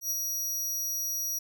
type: tone with ADSR envelope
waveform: sawtooth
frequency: 5760 Hz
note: F#8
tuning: 47 cents flat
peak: -24 dBFS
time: 0.01-1.39 s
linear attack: 94 ms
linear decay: 30 ms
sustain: -3 dB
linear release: 8 ms
effects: none